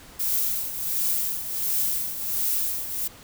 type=noise with tremolo; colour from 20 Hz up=violet; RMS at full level=-23 dBFS; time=0.19-3.08 s; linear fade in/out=10 ms; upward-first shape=triangle; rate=1.4 Hz; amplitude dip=70%; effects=pink hiss -47 dBFS RMS until 3.23 s

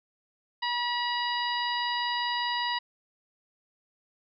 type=harmonic tone; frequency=965 Hz; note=B5; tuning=40 cents flat; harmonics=1 / 2 / 3 / 4 / 5; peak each=-30 / -33 / -35 / -36 / -37 dBFS; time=0.62-2.79 s; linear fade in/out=10 ms; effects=none

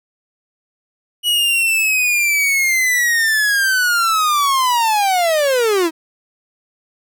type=linear sweep; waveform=45% pulse; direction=down; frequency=2934 to 311.1 Hz; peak=-13 dBFS; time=1.23-5.91 s; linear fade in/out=50 ms; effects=none

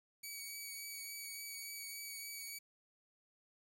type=tone with vibrato; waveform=10% pulse; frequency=2265 Hz; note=C#7; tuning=37 cents sharp; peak=-36 dBFS; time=0.23-2.59 s; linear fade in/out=10 ms; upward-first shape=triangle; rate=3.5 Hz; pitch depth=19 cents each way; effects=11-bit

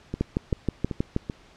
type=two click trains; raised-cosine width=3 ms; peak=-10 / -16 dBFS; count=7 / 4; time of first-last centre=0.21-1.164 / 0.14-1.298 s; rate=6.29 / 2.59 Hz; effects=pink hiss -54 dBFS RMS until 1.56 s + low-pass 5000 Hz 12 dB/octave

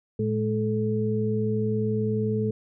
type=tone cluster; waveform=sine; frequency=113.1 / 212.7 / 434.3 Hz; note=A2 / G#3 / A4; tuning=+48 / +42 / -23 cents; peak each=-27 dBFS; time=0.19-2.51 s; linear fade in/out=5 ms; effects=none

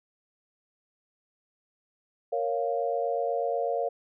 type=chord; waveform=sine; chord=Bb minor; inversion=none; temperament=equal; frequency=466.2 / 554.4 / 698.5 Hz; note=Bb4 / Db5 / F5; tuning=0 / 0 / 0 cents; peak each=-30 dBFS; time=2.32-3.89 s; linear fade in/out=10 ms; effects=none

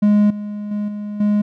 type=tone with level steps; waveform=triangle; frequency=207.7 Hz; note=G#3; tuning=in tune; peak=-8 / -22 / -17 / -22 / -11 dBFS; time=0.02-1.42 s; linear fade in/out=10 ms; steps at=0.3 / 0.71 / 0.88 / 1.2 s; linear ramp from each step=5 ms; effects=none

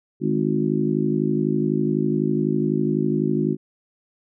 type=harmonic tone with a mistuned harmonic; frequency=52 Hz; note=G#1; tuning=3 cents sharp; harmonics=3 / 4 / 5 / 6 / 7; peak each=-25 / -25 / -25 / -25 / -25 dBFS; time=0.2-3.57 s; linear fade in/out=50 ms; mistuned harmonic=3; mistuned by=-44 cents; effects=none

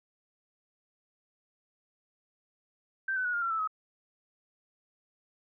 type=tone with pitch steps; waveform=sine; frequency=1562 / 1509.7 / 1459.1 / 1410.2 / 1362.9 / 1317.3 / 1273.1 Hz; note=G6 / F#6 / F#6 / F6 / F6 / E6 / D#6; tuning=-7 / +34 / -25 / +16 / -43 / -2 / +39 cents; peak=-28 dBFS; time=3.08-3.675 s; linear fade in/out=5 ms; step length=85 ms; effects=none

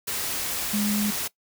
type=tone in noise; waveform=sine; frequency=207.7 Hz; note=G#3; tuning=in tune; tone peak=-23 dBFS; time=0.73-1.11 s; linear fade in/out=10 ms; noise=white; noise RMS=-29 dBFS; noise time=0.07-1.28 s; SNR=+3 dB; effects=noise-tail reverb RT60 0.1 s tail -20 dB re dry

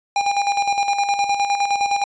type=tone with tremolo; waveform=square; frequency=806 Hz; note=G5; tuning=48 cents sharp; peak=-16 dBFS; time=0.16-2.04 s; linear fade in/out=2 ms; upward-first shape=square; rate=9.7 Hz; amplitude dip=55%; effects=resampled to 16000 Hz

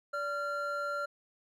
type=tone pair together; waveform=triangle; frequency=579 / 1380 Hz; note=D5 / F6; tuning=-25 / -21 cents; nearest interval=octave + minor third; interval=1504 cents; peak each=-35 / -32 dBFS; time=0.13-1.06 s; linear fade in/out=10 ms; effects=none

